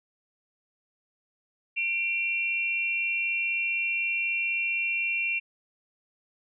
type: tone pair together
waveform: sine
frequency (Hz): 2367 / 2732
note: D7 / F7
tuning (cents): +13 / -39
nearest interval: major second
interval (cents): 248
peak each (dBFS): -28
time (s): 1.76-5.4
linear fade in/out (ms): 20
effects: none